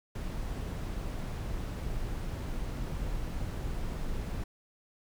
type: noise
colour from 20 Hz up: brown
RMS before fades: -35 dBFS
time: 0.15-4.44 s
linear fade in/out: 5 ms
effects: none